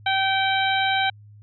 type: harmonic tone with a mistuned harmonic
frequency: 773 Hz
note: G5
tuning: 24 cents flat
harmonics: 1 / 2 / 3 / 4 / 5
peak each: -22 / -25 / -27 / -28 / -29 dBFS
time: 0.06-1.1 s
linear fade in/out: 5 ms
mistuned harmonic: 4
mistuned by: +20 cents
effects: added 104 Hz sine -44 dBFS peak until 1.42 s